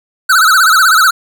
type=tone with vibrato; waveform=square; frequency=1396.9 Hz; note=F6; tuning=in tune; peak=-6 dBFS; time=0.29-1.11 s; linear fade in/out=10 ms; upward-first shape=sine; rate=16 Hz; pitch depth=170 cents each way; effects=none